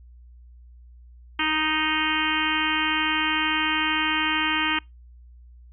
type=harmonic tone; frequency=311.1 Hz; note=D#4; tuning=in tune; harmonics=1 / 3 / 4 / 5 / 6 / 7 / 8 / 9 / 10; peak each=-30 / -30 / -30 / -30 / -30 / -30 / -30 / -30 / -30 dBFS; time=1.39-4.79 s; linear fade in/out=5 ms; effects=noise-tail reverb RT60 0.2 s tail -26 dB re dry + added 60 Hz sine -45 dBFS peak until 5.72 s